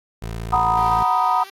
20% pulse tone, 56.1 Hz, A1, 34 cents sharp, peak -22 dBFS, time 0.22-1.03 s, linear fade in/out 5 ms
sine chord, B major seventh, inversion second, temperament equal, 740 / 932.3 / 987.8 / 1244.5 Hz, F#5 / A#5 / B5 / D#6, 0 / 0 / 0 / 0 cents, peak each -21 dBFS, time 0.52-1.44 s, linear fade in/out 10 ms
5% pulse tone with vibrato, 388.7 Hz, G4, 15 cents flat, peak -27 dBFS, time 0.77-1.5 s, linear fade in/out 5 ms, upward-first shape sine, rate 20 Hz, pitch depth 31 cents each way
effects AAC 48 kbps

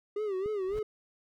triangle tone with vibrato, 400 Hz, G4, 35 cents sharp, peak -28 dBFS, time 0.16-0.83 s, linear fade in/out 5 ms, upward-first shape sine, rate 3.6 Hz, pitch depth 130 cents each way
click, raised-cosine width 3 ms, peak -31 dBFS, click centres 0.46 s
brown noise with exponential growth, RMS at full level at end -38 dBFS, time 0.58-0.79 s, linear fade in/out 0 ms, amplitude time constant 44 ms
effects none

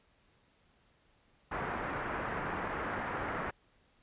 white low-pass noise, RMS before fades -37 dBFS, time 1.51-3.51 s, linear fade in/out 10 ms, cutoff 1700 Hz, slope 24 dB/octave, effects pink hiss -69 dBFS RMS until 4.02 s + resampled to 8000 Hz

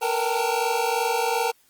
square tone cluster, 457.4 / 480.2 / 778 / 876 / 919 Hz, A#4 / B4 / G5 / A5 / A#5, -33 / -49 / -13 / -8 / -25 cents, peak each -29 dBFS, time 0.01-1.52 s, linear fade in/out 20 ms, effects white hiss -61 dBFS RMS until 1.69 s + Opus 24 kbps

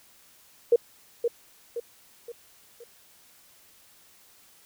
sine tone with echo, 472 Hz, A#4, 22 cents sharp, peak -14 dBFS, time 0.72-0.76 s, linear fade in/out 5 ms, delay 520 ms, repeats 4, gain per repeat -7 dB, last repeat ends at 2.84 s, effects white hiss -57 dBFS RMS until 4.65 s

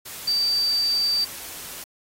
sine tone in noise, 4645 Hz, D8, 20 cents flat, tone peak -19 dBFS, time 0.27-1.25 s, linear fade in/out 10 ms, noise white, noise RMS -37 dBFS, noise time 0.05-1.84 s, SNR +15 dB, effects AAC 48 kbps

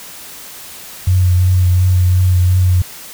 sine tone with vibrato, 91 Hz, F#2, 28 cents flat, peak -8 dBFS, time 1.07-2.82 s, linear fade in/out 5 ms, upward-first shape triangle, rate 2.8 Hz, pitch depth 27 cents each way, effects white hiss -33 dBFS RMS until 3.13 s

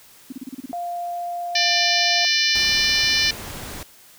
sine tone bursts, 261.5 Hz, C4, 1 cent flat, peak -28 dBFS, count 8, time 0.3-0.716 s, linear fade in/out 5 ms, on 24 ms, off 32 ms
sine tone, 698.5 Hz, F5, in tune, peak -25 dBFS, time 0.73-2.25 s, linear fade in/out 0 ms
harmonic tone, 594 Hz, D5, 20 cents sharp, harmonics 3 / 4 / 5 / 6 / 7 / 8 / 9 / 10, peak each -25 / -24 / -25 / -28 / -23 / -26 / -24 / -29 dBFS, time 1.55-3.31 s, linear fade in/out 5 ms
pink noise, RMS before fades -34 dBFS, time 2.55-3.83 s, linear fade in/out 2 ms
effects white hiss -49 dBFS RMS until 4.18 s

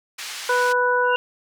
pink band-pass noise, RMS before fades -33 dBFS, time 0.18-0.73 s, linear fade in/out 10 ms, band 1800 to 7700 Hz, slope 12 dB/octave
harmonic tone, 493.9 Hz, B4, in tune, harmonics 1 / 2 / 3, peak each -21 / -21 / -21 dBFS, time 0.49-1.16 s, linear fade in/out 5 ms
sine tone with exponential growth, 2794 Hz, F7, in tune, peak -20 dBFS, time 1.03-1.16 s, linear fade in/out 0 ms, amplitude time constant 27 ms
effects none

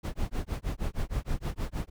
brown noise with tremolo, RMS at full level -28 dBFS, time 0.03-1.9 s, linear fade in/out 20 ms, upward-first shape sine, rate 6.4 Hz, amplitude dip 100%, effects none

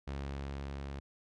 sawtooth tone with level ramp, 69.3 Hz, C#2, in tune, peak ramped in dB -33 to -36 dBFS, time 0.07-1 s, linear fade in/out 10 ms, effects low-pass 5000 Hz 12 dB/octave

